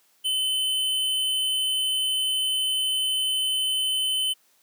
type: tone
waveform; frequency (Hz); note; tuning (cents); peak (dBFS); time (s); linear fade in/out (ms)
square; 3044; F#7; +48; -23; 0.24-4.34; 20
effects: white hiss -63 dBFS RMS until 4.62 s + high-pass 200 Hz 12 dB/octave